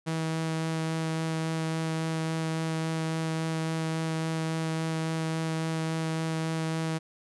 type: tone with vibrato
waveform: sawtooth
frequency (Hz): 161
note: E3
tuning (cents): -41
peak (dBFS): -24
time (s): 0.06-6.99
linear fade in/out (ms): 20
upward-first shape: sine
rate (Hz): 3.6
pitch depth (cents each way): 8
effects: resampled to 24000 Hz